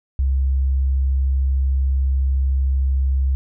sine tone, 66.8 Hz, C2, 36 cents sharp, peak -15 dBFS, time 0.19-3.35 s, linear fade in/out 0 ms, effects none

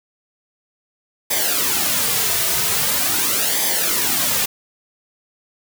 white noise with flanger, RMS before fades -19 dBFS, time 1.3-4.46 s, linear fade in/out 10 ms, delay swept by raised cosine 0.72 to 3.72 ms, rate 0.43 Hz, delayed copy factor -0.7, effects none

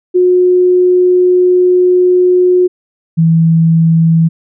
sine tone pair in turn, 362.2 / 163.78 Hz, F#4 / E3, -37 / -11 cents, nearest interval octave + major second, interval 1374 cents, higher first, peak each -5 dBFS, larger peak neither, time 0.14-2.68 / 3.17-4.29 s, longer first, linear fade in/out 20 ms, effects none

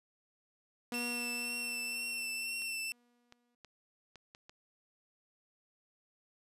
sawtooth tone with exponential decay, 241.3 Hz, B3, 40 cents flat, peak -33 dBFS, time 0.92-3.55 s, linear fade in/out 2 ms, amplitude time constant 570 ms
sawtooth tone with vibrato, 2690 Hz, E7, 34 cents sharp, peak -33 dBFS, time 0.94-2.92 s, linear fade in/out 0 ms, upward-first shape triangle, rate 2 Hz, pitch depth 27 cents each way
clicks, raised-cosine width 0.2 ms, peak -35 dBFS, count 6, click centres 2.62 / 3.324 / 3.647 / 4.157 / 4.349 / 4.495 s
effects resampled to 32000 Hz

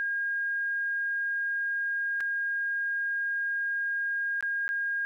sine tone with dropouts, 1622 Hz, G#6, 41 cents flat, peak -27 dBFS, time 0-5.05 s, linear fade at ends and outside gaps 0 ms, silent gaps 2.204-2.207 / 4.408-4.426 / 4.68-4.69 s, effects 11-bit

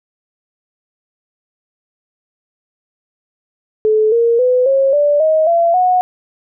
sine tone with pitch steps, 432.4 / 466.1 / 502.5 / 541.7 / 583.9 / 629.4 / 678.5 / 731.4 Hz, A4 / A#4 / B4 / C#5 / D5 / D#5 / E5 / F#5, -30 / 0 / +30 / -40 / -10 / +20 / +50 / -20 cents, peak -9 dBFS, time 3.85-6.01 s, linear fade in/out 0 ms, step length 270 ms, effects none

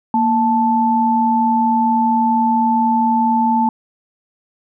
sine tone pair together, 233.1 / 877.8 Hz, A#3 / A5, 0 / -4 cents, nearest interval octave + major seventh, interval 2296 cents, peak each -16 / -14 dBFS, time 0.14-3.69 s, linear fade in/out 2 ms, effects none

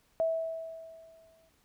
sine tone with exponential decay, 652 Hz, E5, 19 cents flat, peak -24 dBFS, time 0.2-1.49 s, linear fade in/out 0 ms, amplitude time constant 280 ms, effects pink hiss -69 dBFS RMS until 1.64 s

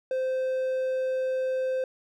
triangle tone, 519 Hz, C5, 14 cents flat, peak -23 dBFS, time 0.11-1.84 s, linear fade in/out 2 ms, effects none

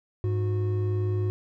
triangle tone pair together, 102.6 / 364.9 Hz, G#2 / F#4, -21 / -24 cents, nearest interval octave + minor seventh, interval 2197 cents, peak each -22 / -30 dBFS, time 0.24-1.3 s, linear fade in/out 0 ms, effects none

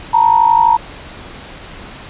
sine tone pair together, 900.1 / 952 Hz, A5 / A#5, +39 / +36 cents, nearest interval minor second, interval 97 cents, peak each -10 dBFS, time 0.13-0.77 s, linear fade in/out 10 ms, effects pink hiss -33 dBFS RMS until 2.09 s + resampled to 8000 Hz

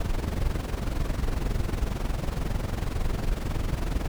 brown noise with amplitude modulation, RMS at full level -24 dBFS, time 0-4.08 s, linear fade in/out 5 ms, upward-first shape sine, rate 22 Hz, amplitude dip 70%, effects none

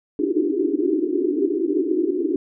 white band-pass noise, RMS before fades -21 dBFS, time 0.19-2.36 s, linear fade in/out 2 ms, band 280 to 400 Hz, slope 96 dB/octave, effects none

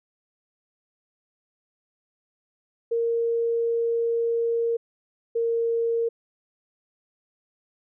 sine tone pair in turn, 464.1 / 462.3 Hz, A#4 / A#4, -8 / -14 cents, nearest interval unison, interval 6 cents, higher first, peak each -21 dBFS, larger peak neither, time 2.91-4.77 / 5.35-6.09 s, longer first, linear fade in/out 10 ms, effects none

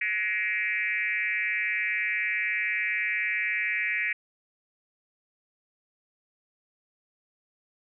sine tone with frequency modulation, 2109 Hz, C7, 13 cents sharp, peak -25 dBFS, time 0.01-4.13 s, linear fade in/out 5 ms, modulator 209 Hz, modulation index 1.7, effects none

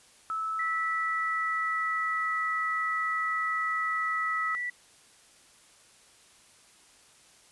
sine tone with pitch glide, 1306 to 1284.3 Hz, E6 to E6, -17 to -46 cents, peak -29 dBFS, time 0.3-4.55 s, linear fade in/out 0 ms, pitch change -29 cents, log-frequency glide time 1.02-2.43 s
sine tone, 1959 Hz, B6, 15 cents flat, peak -30 dBFS, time 0.59-4.7 s, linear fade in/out 5 ms
effects white hiss -58 dBFS RMS until 7.51 s + resampled to 24000 Hz

